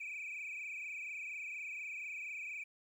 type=tone with frequency modulation; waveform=sine; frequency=2425 Hz; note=D#7; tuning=45 cents flat; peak=-39 dBFS; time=0-2.64 s; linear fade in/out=10 ms; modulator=24.2 Hz; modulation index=5.2; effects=tanh soft clip ceiling -39 dBFS + 12-bit